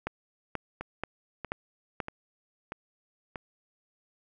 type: two click trains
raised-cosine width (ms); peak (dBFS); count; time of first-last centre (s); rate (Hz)
0.5; -21 / -16; 5 / 5; 0.81-3.358 / 0.07-2.002; 1.57 / 2.07
effects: none